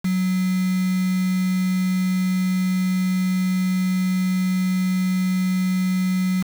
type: tone with quantisation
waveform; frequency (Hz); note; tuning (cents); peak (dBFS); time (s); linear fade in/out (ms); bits
sine; 185; F#3; 0; -18; 0.04-6.43; 10; 5
effects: none